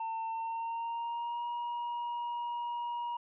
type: tone with pitch glide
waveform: triangle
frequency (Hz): 900 to 953.5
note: A5 to A#5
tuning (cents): +39 to +39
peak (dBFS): -32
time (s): 0-3.17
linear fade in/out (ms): 5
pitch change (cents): +100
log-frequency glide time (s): 0.26-1.47
effects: resampled to 8000 Hz